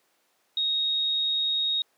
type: tone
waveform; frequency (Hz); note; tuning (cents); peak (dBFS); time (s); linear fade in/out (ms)
sine; 3750; A#7; +10; -23; 0.57-1.82; 2
effects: pink hiss -68 dBFS RMS until 1.97 s + high-pass 400 Hz 12 dB/octave